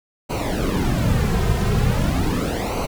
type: noise with flanger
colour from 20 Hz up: brown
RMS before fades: -20 dBFS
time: 0.29-2.87 s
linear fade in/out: 20 ms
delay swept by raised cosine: 0.57 to 3.57 ms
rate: 0.4 Hz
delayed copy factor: -0.75
effects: none